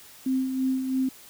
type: tone with tremolo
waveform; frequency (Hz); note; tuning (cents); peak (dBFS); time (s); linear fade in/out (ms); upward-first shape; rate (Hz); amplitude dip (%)
sine; 261.6; C4; 0; -21; 0.26-1.09; 5; sine; 3; 50
effects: white hiss -49 dBFS RMS until 1.29 s